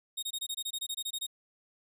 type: tone bursts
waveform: sawtooth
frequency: 3729 Hz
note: A#7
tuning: in tune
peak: -30 dBFS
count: 14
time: 0.17-1.267 s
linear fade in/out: 10 ms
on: 57 ms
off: 23 ms
effects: none